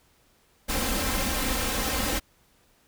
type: noise with comb filter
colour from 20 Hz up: pink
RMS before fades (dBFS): -27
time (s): 0.68-2.2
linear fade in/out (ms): 20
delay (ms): 3.8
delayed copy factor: +0.7
effects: pink hiss -63 dBFS RMS until 2.87 s